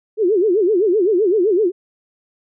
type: tone with vibrato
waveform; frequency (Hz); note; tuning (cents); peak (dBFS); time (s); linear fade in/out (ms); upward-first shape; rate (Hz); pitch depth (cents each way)
sine; 392; G4; 0; -12; 0.17-1.72; 50; sine; 7.8; 230
effects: none